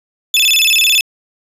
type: tone with vibrato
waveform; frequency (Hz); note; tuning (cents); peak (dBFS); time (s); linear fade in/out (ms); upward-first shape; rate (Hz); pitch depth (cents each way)
35% pulse; 3011; F#7; +30; -7; 0.34-1.01; 2; square; 18; 250
effects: resampled to 32000 Hz + 7-bit